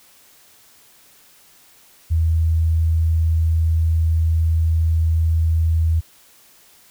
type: tone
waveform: sine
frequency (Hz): 81.2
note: E2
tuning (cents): -26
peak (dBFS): -14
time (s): 2.1-6.01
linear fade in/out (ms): 20
effects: white hiss -51 dBFS RMS until 6.9 s